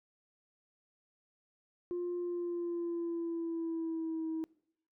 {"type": "tone with pitch glide", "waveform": "sine", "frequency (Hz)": [352.1, 321], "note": ["F4", "E4"], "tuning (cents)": [14, -46], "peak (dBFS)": -32, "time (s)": [1.91, 4.44], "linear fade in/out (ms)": 0, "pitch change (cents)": -160, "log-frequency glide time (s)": [2.18, 4.29], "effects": ["noise-tail reverb RT60 0.7 s tail -24 dB re dry", "tanh soft clip ceiling -31 dBFS"]}